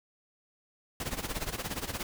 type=noise with tremolo; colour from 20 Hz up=pink; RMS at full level=-33 dBFS; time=1-2.03 s; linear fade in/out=2 ms; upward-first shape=sine; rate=17 Hz; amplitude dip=80%; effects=none